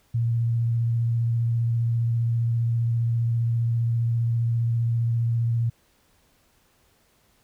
sine tone with vibrato, 116.54 Hz, A#2, in tune, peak -20 dBFS, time 0.14-5.7 s, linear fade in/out 10 ms, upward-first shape sine, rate 15 Hz, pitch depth 16 cents each way, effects pink hiss -63 dBFS RMS until 7.43 s

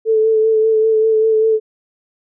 sine tone with vibrato, 440 Hz, A4, in tune, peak -10 dBFS, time 0.05-1.6 s, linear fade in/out 50 ms, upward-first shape sine, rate 5.1 Hz, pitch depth 22 cents each way, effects none

